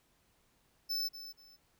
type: tone with echo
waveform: square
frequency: 5274 Hz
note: E8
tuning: in tune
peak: -33 dBFS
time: 0.89-1.09 s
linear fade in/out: 20 ms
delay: 240 ms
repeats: 2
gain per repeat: -12 dB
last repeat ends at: 1.57 s
effects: pink hiss -72 dBFS RMS until 1.79 s